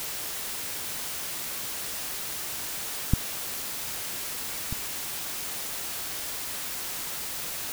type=clicks; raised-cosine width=5 ms; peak=-7 / -19 dBFS; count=2; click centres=3.136 / 4.726 s; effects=white hiss -34 dBFS RMS until 7.72 s